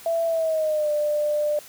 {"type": "tone with pitch glide", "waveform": "sine", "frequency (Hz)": [665, 595.9], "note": ["E5", "D5"], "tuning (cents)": [15, 25], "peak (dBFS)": -20, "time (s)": [0.06, 1.59], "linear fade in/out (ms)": 2, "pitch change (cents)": -190, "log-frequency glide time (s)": [0.26, 0.91], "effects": ["white hiss -45 dBFS RMS until 1.68 s"]}